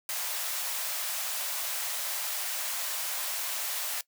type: high-pass noise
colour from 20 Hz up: white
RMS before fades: -33 dBFS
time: 0.09-4.01 s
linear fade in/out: 2 ms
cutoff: 540 Hz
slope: 48 dB/octave
effects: noise-tail reverb RT60 0.1 s tail -20 dB re dry